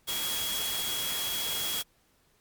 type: tone in noise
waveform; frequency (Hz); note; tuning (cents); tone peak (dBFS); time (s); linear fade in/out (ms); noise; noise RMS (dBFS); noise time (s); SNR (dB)
sine; 3322; G#7; 0; -33; 0.07-1.83; 20; white; -33; 0.07-1.83; -3
effects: pink hiss -67 dBFS RMS until 2.4 s + MP3 96 kbps